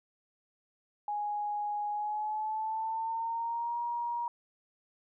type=tone with pitch glide; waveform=sine; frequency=830.6 to 948.6 Hz; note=G#5 to A#5; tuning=0 to +30 cents; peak=-31 dBFS; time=1.08-4.28 s; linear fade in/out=2 ms; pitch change=+230 cents; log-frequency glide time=1.91-3.78 s; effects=none